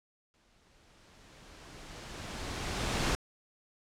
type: noise with exponential growth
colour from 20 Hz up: pink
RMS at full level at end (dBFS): -29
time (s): 0.34-3.15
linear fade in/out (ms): 0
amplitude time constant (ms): 610
effects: low-pass 7000 Hz 12 dB/octave